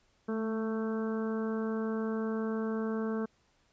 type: harmonic tone with a mistuned harmonic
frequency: 221.8 Hz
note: A3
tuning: 14 cents sharp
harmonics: 1 / 2 / 3 / 4 / 5 / 6 / 7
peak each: -32 / -35 / -46 / -49 / -46 / -47 / -48 dBFS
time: 0.28-3.26 s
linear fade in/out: 10 ms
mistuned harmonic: 1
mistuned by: -18 cents
effects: pink hiss -70 dBFS RMS until 3.72 s + resampled to 16000 Hz